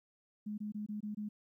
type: tone bursts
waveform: sine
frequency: 210 Hz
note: G#3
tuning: 19 cents sharp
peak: -37 dBFS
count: 6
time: 0.46-1.29 s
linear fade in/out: 10 ms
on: 120 ms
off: 22 ms
effects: 13-bit